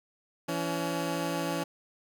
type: tone pair together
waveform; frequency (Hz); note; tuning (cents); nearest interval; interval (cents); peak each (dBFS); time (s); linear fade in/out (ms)
15% pulse; 168.33 / 283.1; E3 / C#4; +37 / +37; major sixth; 900; -26 / -26; 0.48-1.64; 10
effects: none